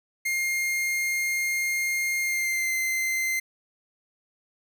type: tone with pitch glide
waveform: 45% pulse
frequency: 2124 to 2077 Hz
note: C7 to C7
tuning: +25 to -13 cents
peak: -24 dBFS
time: 0.25-3.4 s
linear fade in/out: 10 ms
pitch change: -38 cents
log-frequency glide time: 2.22-2.74 s
effects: none